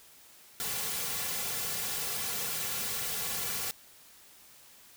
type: noise with comb filter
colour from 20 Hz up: white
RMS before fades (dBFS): -34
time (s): 0.6-3.71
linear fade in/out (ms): 0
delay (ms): 3.2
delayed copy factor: -1
effects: white hiss -56 dBFS RMS until 4.96 s